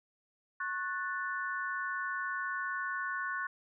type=chord; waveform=sine; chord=F# minor; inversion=second; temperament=equal with one note detuned; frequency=1094.7 / 1480 / 1760 Hz; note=C#6 / F#6 / A6; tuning=-22 / 0 / 0 cents; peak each=-38 / -36 / -40 dBFS; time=0.6-3.47 s; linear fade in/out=5 ms; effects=none